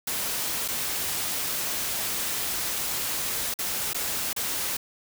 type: noise with dropouts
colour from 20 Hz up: white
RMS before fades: -29 dBFS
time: 0.07-4.77 s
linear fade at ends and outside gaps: 5 ms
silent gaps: 0.68-0.684 / 3.541-3.588 / 3.933-3.945 / 4.331-4.363 s
effects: none